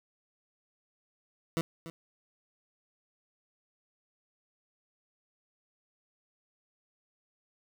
20% pulse tone with echo, 164.81 Hz, E3, in tune, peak -23 dBFS, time 1.57-1.61 s, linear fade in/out 0 ms, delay 290 ms, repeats 1, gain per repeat -13 dB, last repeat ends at 1.9 s, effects none

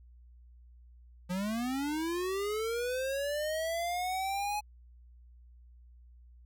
square linear sweep, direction up, 174.61 to 843 Hz, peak -32 dBFS, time 1.29-4.61 s, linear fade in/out 20 ms, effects added 60 Hz sine -53 dBFS peak until 6.45 s

